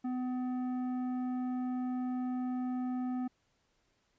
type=tone with tanh clipping; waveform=sine; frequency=252 Hz; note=B3; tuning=35 cents sharp; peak=-34 dBFS; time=0.04-3.28 s; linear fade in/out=10 ms; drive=10 dB; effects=pink hiss -75 dBFS RMS until 4.18 s + resampled to 16000 Hz